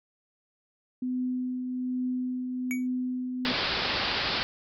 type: tone with tremolo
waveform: sine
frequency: 252.5 Hz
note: B3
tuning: 39 cents sharp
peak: -26 dBFS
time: 1.02-3.52 s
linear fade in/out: 5 ms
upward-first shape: triangle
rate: 1.2 Hz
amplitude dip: 40%
type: tone with exponential decay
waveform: square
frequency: 2257 Hz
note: C#7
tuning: 31 cents sharp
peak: -29 dBFS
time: 2.71-2.87 s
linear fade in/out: 0 ms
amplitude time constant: 34 ms
type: low-pass noise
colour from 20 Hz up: white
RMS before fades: -29 dBFS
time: 3.45-4.43 s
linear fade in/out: 0 ms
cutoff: 5000 Hz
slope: 96 dB/octave
effects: none